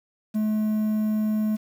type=tone with quantisation; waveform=triangle; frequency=214.7 Hz; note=A3; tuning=42 cents flat; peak=-19 dBFS; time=0.34-1.57 s; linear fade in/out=20 ms; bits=8; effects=none